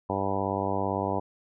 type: harmonic tone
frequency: 97.8 Hz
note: G2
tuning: 4 cents flat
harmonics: 1 / 2 / 3 / 4 / 5 / 6 / 7 / 8 / 9 / 10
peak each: -35 / -35 / -35 / -35 / -35 / -35 / -35 / -35 / -35 / -35 dBFS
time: 0.09-1.2 s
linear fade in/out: 10 ms
effects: none